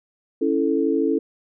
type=chord; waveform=sine; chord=A major; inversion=first; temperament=equal; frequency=277.2 / 329.6 / 440 Hz; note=C#4 / E4 / A4; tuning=0 / 0 / 0 cents; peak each=-22 dBFS; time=0.41-1.19 s; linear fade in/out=10 ms; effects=none